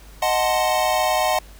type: chord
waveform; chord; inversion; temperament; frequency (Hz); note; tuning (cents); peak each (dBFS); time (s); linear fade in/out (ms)
square; D# diminished seventh; none; equal; 622.3 / 740 / 880 / 1046.5; D#5 / F#5 / A5 / C6; 0 / 0 / 0 / 0; -23 / -22 / -26 / -27; 0.22-1.39; 5
effects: added 50 Hz sine -42 dBFS peak until 1.59 s + pink hiss -48 dBFS RMS until 1.59 s